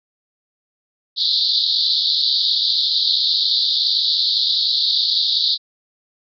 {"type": "band-pass noise", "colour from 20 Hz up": "pink", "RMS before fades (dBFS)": -18, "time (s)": [1.16, 5.58], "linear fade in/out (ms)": 50, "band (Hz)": [3600, 4700], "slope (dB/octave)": 96, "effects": []}